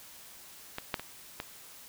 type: clicks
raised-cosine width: 0.3 ms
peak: -19 / -13 / -23 / -19 dBFS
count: 4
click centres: 0.784 / 0.942 / 0.996 / 1.401 s
effects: white hiss -51 dBFS RMS until 1.88 s